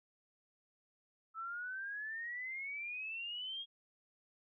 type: exponential sweep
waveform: sine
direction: up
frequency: 1304 to 3289 Hz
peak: -40 dBFS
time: 1.34-3.66 s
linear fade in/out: 50 ms
effects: none